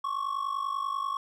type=ring-modulated tone; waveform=triangle; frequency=1108.7 Hz; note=C#6; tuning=in tune; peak=-24 dBFS; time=0.04-1.17 s; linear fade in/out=2 ms; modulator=25.1 Hz; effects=none